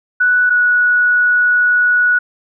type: tone pair in turn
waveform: sine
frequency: 1480 / 1466.4 Hz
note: F#6 / F#6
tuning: 0 / -16 cents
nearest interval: unison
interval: 16 cents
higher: first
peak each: -9 dBFS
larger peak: neither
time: 0.2-0.5 / 0.5-2.19 s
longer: second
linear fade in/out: 10 ms
effects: none